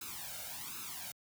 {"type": "noise with flanger", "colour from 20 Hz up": "white", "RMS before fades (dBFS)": -44, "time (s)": [0.01, 1.12], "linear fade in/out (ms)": 5, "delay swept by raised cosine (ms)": [0.77, 1.39], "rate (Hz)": 1.3, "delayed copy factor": 0.85, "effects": ["high-pass 60 Hz 12 dB/octave"]}